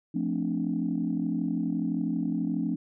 sine chord, D minor seventh, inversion first, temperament equal, 174.61 / 220 / 261.6 / 293.7 Hz, F3 / A3 / C4 / D4, 0 / 0 / 0 / 0 cents, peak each -31 dBFS, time 0.14-2.76 s, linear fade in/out 10 ms, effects tanh soft clip ceiling -17 dBFS

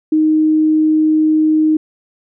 sine tone, 311.1 Hz, D#4, in tune, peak -9 dBFS, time 0.12-1.77 s, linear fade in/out 5 ms, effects none

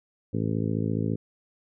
harmonic tone, 54.6 Hz, A1, 13 cents flat, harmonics 2 / 3 / 4 / 5 / 6 / 7 / 8 / 9, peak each -29 / -30 / -31 / -32 / -39 / -37 / -37 / -41 dBFS, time 0.33-1.16 s, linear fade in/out 10 ms, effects none

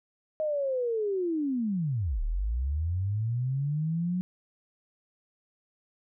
sine linear two-way sweep, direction down then up, 629 to 34.65 to 184.4 Hz, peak -26 dBFS, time 0.4-4.21 s, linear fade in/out 0 ms, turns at 2.22 s, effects none

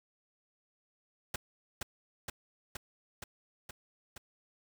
pink noise with echo, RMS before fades -35 dBFS, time 1.34-1.36 s, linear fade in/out 5 ms, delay 470 ms, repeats 6, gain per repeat -2 dB, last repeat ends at 4.18 s, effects none

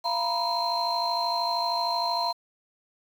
sine tone cluster, 688 / 939 / 992 / 4142 Hz, F5 / A#5 / B5 / C8, -26 / +12 / +7 / -18 cents, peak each -29 dBFS, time 0.04-2.33 s, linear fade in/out 20 ms, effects tanh soft clip ceiling -17 dBFS + 8-bit

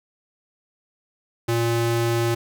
square ring-modulated tone, 233.1 Hz, A#3, in tune, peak -17 dBFS, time 1.48-2.35 s, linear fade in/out 10 ms, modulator 117 Hz, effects none

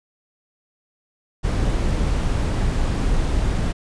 brown noise, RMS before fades -20 dBFS, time 1.43-3.73 s, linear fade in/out 20 ms, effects resampled to 22050 Hz

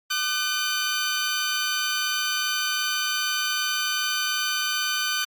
15% pulse tone pair together, 1203 / 1514.4 Hz, D6 / F#6, +41 / +40 cents, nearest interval major third, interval 399 cents, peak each -23 / -18 dBFS, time 0.1-5.25 s, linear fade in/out 10 ms, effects AAC 64 kbps

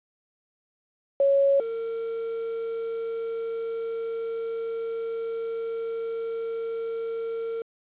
sine / triangle tone pair in turn, 554.4 / 456.6 Hz, C#5 / A#4, 0 / -36 cents, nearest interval minor third, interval 336 cents, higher first, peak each -17 / -26 dBFS, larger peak first, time 1.2-1.6 / 1.6-7.62 s, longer second, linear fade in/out 2 ms, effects resampled to 8000 Hz + 9-bit

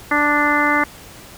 harmonic tone, 293.7 Hz, D4, in tune, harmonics 1 / 2 / 3 / 4 / 5 / 6 / 7, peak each -21 / -25 / -22 / -20 / -22 / -22 / -20 dBFS, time 0.11-0.84 s, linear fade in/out 5 ms, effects pink hiss -40 dBFS RMS until 1.37 s

